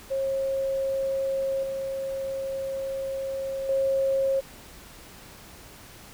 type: tone with level steps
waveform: sine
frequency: 540 Hz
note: C#5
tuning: 45 cents flat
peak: -24 / -28 / -21 dBFS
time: 0.1-4.41 s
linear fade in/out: 20 ms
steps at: 1.63 / 3.69 s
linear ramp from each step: 2 ms
effects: pink hiss -47 dBFS RMS until 6.13 s